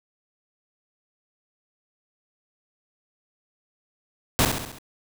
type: noise with echo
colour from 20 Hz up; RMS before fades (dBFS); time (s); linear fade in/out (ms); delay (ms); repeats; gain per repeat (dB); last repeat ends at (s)
pink; -19; 4.39-4.45; 0; 67; 5; -5; 4.785
effects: none